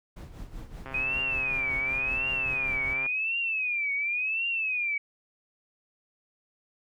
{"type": "noise with tremolo", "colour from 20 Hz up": "brown", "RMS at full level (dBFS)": -39, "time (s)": [0.16, 2.94], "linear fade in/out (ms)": 10, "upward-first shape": "sine", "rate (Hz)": 5.2, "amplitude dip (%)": 65}
{"type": "click train", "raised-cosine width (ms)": 0.5, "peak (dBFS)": -25, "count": 294, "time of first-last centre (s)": [0.86, 3.063], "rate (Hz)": 133}
{"type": "tone with vibrato", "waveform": "sine", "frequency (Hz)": 2489, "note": "D#7", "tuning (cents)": 0, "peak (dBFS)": -26, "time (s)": [0.94, 4.98], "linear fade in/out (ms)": 5, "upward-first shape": "triangle", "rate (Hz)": 0.92, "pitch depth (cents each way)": 200}
{"effects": []}